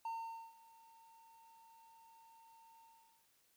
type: tone with ADSR envelope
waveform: triangle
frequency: 910 Hz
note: A#5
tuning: 42 cents flat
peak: -37 dBFS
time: 0.05-3.28 s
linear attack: 4 ms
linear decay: 470 ms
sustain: -22 dB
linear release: 460 ms
effects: white hiss -74 dBFS RMS until 3.56 s